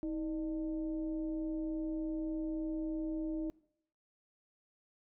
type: tone with frequency modulation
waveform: sine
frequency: 318.2 Hz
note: D#4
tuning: 39 cents sharp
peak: -34 dBFS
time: 0.03-3.5 s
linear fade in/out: 0 ms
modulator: 287 Hz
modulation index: 0.47
effects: noise-tail reverb RT60 0.7 s tail -22 dB re dry